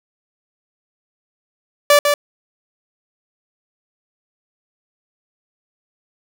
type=tone with echo; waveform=sawtooth; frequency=581 Hz; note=D5; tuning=19 cents flat; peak=-4 dBFS; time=1.9-1.99 s; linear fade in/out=2 ms; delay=150 ms; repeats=1; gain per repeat=-5 dB; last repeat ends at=2.14 s; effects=none